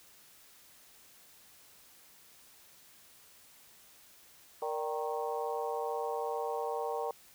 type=harmonic tone with a mistuned harmonic; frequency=155.56 Hz; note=D#3; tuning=in tune; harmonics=3 / 4 / 5 / 6 / 7; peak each=-36 / -40 / -38 / -41 / -44 dBFS; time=4.62-7.11 s; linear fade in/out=2 ms; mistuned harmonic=4; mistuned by=-95 cents; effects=white hiss -59 dBFS RMS until 7.34 s